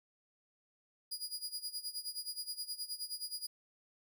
sawtooth tone with tremolo, 4890 Hz, D#8, 31 cents flat, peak -34 dBFS, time 1.11-3.47 s, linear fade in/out 10 ms, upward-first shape sine, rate 9.5 Hz, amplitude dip 85%, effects none

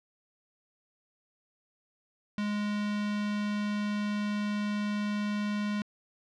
square tone with notch filter, 207.7 Hz, G#3, in tune, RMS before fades -31 dBFS, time 2.38-5.82 s, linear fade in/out 2 ms, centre 490 Hz, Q 0.64, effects low-pass 4000 Hz 12 dB/octave

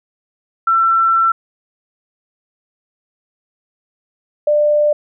sine tone pair in turn, 1344 / 594.9 Hz, E6 / D5, +33 / +22 cents, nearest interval octave + major second, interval 1411 cents, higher first, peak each -10 dBFS, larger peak neither, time 0.67-1.32 / 4.47-4.93 s, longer first, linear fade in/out 5 ms, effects none

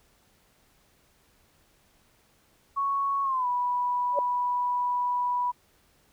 sine tone with pitch glide, 1108.7 to 982.1 Hz, C#6 to B5, 0 to -10 cents, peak -24 dBFS, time 2.76-5.52 s, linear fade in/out 20 ms, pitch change -210 cents, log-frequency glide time 3.23-3.47 s
sine tone with exponential growth, 575 Hz, D5, 37 cents flat, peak -19 dBFS, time 4.12-4.19 s, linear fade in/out 2 ms, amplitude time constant 15 ms
effects pink hiss -64 dBFS RMS until 6.12 s

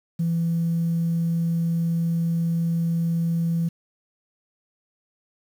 sine tone, 167.2 Hz, E3, 25 cents sharp, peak -19 dBFS, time 0.19-3.69 s, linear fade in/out 10 ms, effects tanh soft clip ceiling -16 dBFS + 8-bit

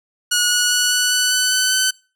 10% pulse tone with pitch steps, 1452 / 1461.3 / 1470.6 / 1479.9 / 1489.4 / 1498.9 / 1508.4 / 1518 Hz, F#6 / F#6 / F#6 / F#6 / F#6 / F#6 / F#6 / F#6, -33 / -22 / -11 / 0 / +11 / +22 / +33 / +44 cents, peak -6 dBFS, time 0.31-1.91 s, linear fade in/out 10 ms, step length 200 ms, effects noise-tail reverb RT60 0.4 s tail -26 dB re dry

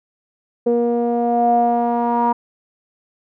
sawtooth tone with low-pass filter sweep, 237.3 Hz, A#3, 31 cents sharp, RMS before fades -17 dBFS, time 0.66-2.33 s, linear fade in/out 10 ms, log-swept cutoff 520 to 960 Hz, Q 8.6, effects none

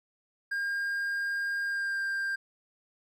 triangle tone with pitch glide, 1611 to 1589.7 Hz, G6 to G6, +47 to +24 cents, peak -27 dBFS, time 0.51-2.36 s, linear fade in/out 10 ms, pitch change -23 cents, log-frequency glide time 1.64-2.01 s, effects none

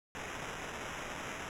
violet noise with sample-and-hold, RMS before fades -42 dBFS, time 0.15-1.49 s, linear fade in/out 0 ms, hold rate 4410 Hz, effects low-pass 9000 Hz 12 dB/octave

